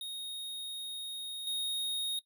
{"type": "tone with level steps", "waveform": "square", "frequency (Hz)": 3729, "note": "A#7", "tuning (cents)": 0, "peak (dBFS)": [-38, -32], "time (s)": [0.01, 2.19], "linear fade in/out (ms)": 2, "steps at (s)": 1.47, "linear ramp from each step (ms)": 2, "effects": ["noise-tail reverb RT60 0.1 s tail -19 dB re dry"]}